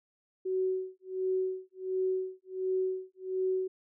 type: tone with tremolo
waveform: sine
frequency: 374.6 Hz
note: F#4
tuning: 21 cents sharp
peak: -26 dBFS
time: 0.45-3.68 s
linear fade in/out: 10 ms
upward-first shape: sine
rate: 1.4 Hz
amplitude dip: 100%
effects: none